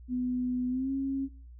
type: tone with pitch glide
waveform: sine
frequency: 250 to 271.1 Hz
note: B3 to C#4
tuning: +21 to -38 cents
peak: -28 dBFS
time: 0.08-1.29 s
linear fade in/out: 50 ms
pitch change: +141 cents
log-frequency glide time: 0.69-0.91 s
effects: noise-tail reverb RT60 0.4 s tail -18 dB re dry + added 60 Hz sine -46 dBFS peak until 1.59 s